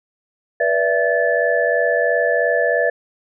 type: tone cluster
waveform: sine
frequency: 485.7 / 582 / 665 / 1738 Hz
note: B4 / D5 / E5 / A6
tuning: -29 / -16 / +15 / -22 cents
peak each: -20 dBFS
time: 0.6-2.9 s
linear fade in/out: 5 ms
effects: none